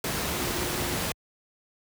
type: tone in noise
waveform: sine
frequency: 354.2 Hz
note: F4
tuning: 24 cents sharp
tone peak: -37 dBFS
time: 0.32-0.96 s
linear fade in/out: 2 ms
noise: pink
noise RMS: -29 dBFS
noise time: 0.04-1.12 s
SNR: -11 dB
effects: high-pass 60 Hz 12 dB/octave